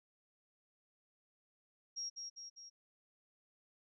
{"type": "tone with echo", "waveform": "sine", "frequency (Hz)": 5600, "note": "F8", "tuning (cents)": 4, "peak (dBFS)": -39, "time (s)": [1.96, 2.1], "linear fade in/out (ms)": 20, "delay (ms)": 200, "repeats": 3, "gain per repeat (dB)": -4, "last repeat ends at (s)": 2.7, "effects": []}